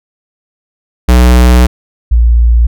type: tone pair in turn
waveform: square / sine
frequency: 61.5 / 58.24 Hz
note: B1 / A#1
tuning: -7 / -1 cents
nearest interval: minor second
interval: 94 cents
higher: first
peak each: -3 dBFS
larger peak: neither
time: 1.08-1.67 / 2.11-2.67 s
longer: first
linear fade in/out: 10 ms
effects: none